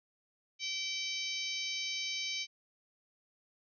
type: harmonic tone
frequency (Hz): 770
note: G5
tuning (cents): -31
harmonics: 3 / 4 / 5 / 6 / 7 / 8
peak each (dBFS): -40 / -41 / -42 / -43 / -43 / -44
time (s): 0.59-2.47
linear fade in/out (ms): 50
effects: none